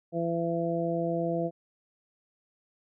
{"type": "harmonic tone", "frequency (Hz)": 168.3, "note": "E3", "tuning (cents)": 36, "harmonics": [1, 2, 3, 4], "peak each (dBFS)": [-32, -32, -32, -32], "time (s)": [0.12, 1.51], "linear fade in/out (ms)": 50, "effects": []}